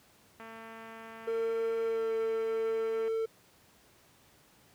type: click train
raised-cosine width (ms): 0.5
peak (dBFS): -33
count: 604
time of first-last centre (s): 0.4-3.08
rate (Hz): 225
type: tone with pitch glide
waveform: triangle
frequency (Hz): 454.6 to 447.8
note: A#4 to A4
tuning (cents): -43 to +30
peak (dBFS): -27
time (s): 1.27-3.26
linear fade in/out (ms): 10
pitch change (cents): -27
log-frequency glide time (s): 1.84-2.13
effects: pink hiss -62 dBFS RMS until 4.74 s + high-pass 80 Hz 12 dB/octave